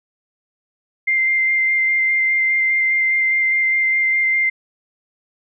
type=tone with vibrato; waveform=sine; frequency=2093 Hz; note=C7; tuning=in tune; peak=-14 dBFS; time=1.07-4.5 s; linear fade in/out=10 ms; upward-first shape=square; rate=4.9 Hz; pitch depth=9 cents each way; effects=none